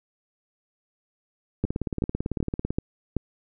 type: two click trains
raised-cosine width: 3 ms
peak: -14 / -11 dBFS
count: 20 / 5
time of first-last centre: 1.65-2.706 / 1.64-3.167 s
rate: 18 / 2.62 Hz
effects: none